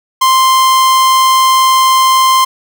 45% pulse tone, 1046.5 Hz, C6, in tune, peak -6 dBFS, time 0.21-2.45 s, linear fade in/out 10 ms, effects none

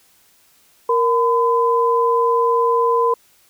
sine tone pair together, 467.7 / 1011.3 Hz, A#4 / B5, +6 / +41 cents, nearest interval octave + minor second, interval 1335 cents, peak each -16 dBFS, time 0.89-3.14 s, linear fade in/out 5 ms, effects white hiss -55 dBFS RMS until 3.49 s

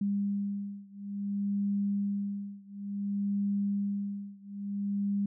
sine beating tone pair, 200.8 / 201.37 Hz, G3 / G3, +42 / +47 cents, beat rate 0.57 Hz, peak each -32 / -33 dBFS, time 0.01-5.26 s, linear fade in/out 5 ms, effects none

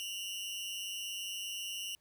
sawtooth tone pair together, 2795 / 2987 Hz, F7 / F#7, +1 / +16 cents, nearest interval minor second, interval 115 cents, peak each -37 / -39 dBFS, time 0-1.95 s, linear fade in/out 0 ms, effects pink hiss -75 dBFS RMS until 2 s

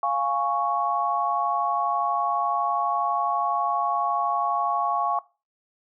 sine chord, Db major, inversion first, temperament equal, 698.5 / 830.6 / 1108.7 Hz, F5 / Ab5 / Db6, 0 / 0 / 0 cents, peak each -27 / -27 / -24 dBFS, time 0.03-5.19 s, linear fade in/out 2 ms, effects noise-tail reverb RT60 0.3 s tail -20 dB re dry

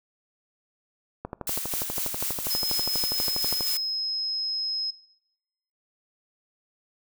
click train, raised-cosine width 1 ms, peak -18 dBFS, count 30, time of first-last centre 1.25-3.608 s, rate 12.3 Hz
blue noise with tremolo, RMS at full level -29 dBFS, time 1.47-3.77 s, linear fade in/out 2 ms, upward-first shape square, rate 4.1 Hz, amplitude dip 35%
sine tone, 5130 Hz, E8, 48 cents flat, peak -26 dBFS, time 2.5-4.91 s, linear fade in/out 10 ms
effects noise-tail reverb RT60 0.9 s tail -22 dB re dry

